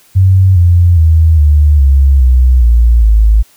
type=tone with pitch steps; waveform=sine; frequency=94.5 / 87.16 / 80.39 / 74.14 / 68.38 / 63.07 / 58.17 / 53.65 Hz; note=F#2 / F2 / E2 / D2 / C#2 / B1 / A#1 / A1; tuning=+37 / -3 / -43 / +17 / -23 / +37 / -3 / -43 cents; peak=-3 dBFS; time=0.15-3.43 s; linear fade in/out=20 ms; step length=410 ms; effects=white hiss -46 dBFS RMS until 3.56 s